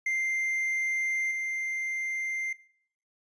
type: tone with level steps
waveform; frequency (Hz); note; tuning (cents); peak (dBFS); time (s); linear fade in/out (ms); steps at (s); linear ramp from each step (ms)
triangle; 2093; C7; 0; -24 / -27; 0.06-2.53; 5; 1.31; 5
effects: noise-tail reverb RT60 0.6 s tail -20 dB re dry + resampled to 22050 Hz